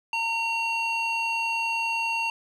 square tone with band-pass filter, 915 Hz, A#5, 32 cents flat, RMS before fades -27 dBFS, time 0.13-2.3 s, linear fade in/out 2 ms, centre 2200 Hz, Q 3.8, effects none

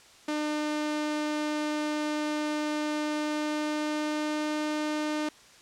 sawtooth tone with pitch glide, 301.5 to 303.4 Hz, D4 to D#4, +46 to -44 cents, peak -24 dBFS, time 0.28-5.29 s, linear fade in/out 5 ms, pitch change +10 cents, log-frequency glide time 3.05-4.55 s, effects white hiss -54 dBFS RMS until 5.61 s + low-pass 7000 Hz 12 dB/octave

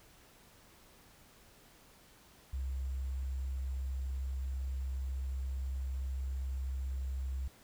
sine tone with sample-and-hold, 66 Hz, C2, 16 cents sharp, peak -34 dBFS, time 2.53-7.48 s, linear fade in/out 5 ms, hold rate 7350 Hz, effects pink hiss -61 dBFS RMS until 7.63 s

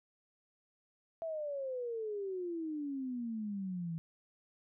sine exponential sweep, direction down, 666 to 160.9 Hz, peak -36 dBFS, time 1.22-3.98 s, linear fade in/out 0 ms, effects none

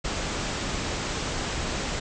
pink low-pass noise, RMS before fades -30 dBFS, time 0.04-2 s, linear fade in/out 10 ms, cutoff 8000 Hz, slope 96 dB/octave, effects none

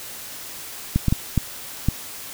clicks, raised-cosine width 5 ms, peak -5 dBFS, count 5, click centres 0.96 / 1.083 / 1.125 / 1.377 / 1.886 s, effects white hiss -36 dBFS RMS until 2.33 s

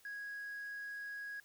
sine tone, 1656 Hz, G#6, 5 cents flat, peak -40 dBFS, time 0.05-1.4 s, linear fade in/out 2 ms, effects tanh soft clip ceiling -40 dBFS + white hiss -66 dBFS RMS until 1.44 s

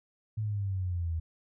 sine exponential sweep, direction down, 110 to 80 Hz, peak -29 dBFS, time 0.37-1.2 s, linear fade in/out 10 ms, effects none

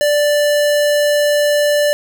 square tone, 587.3 Hz, D5, in tune, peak -12 dBFS, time 0.01-1.93 s, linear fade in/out 0 ms, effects none

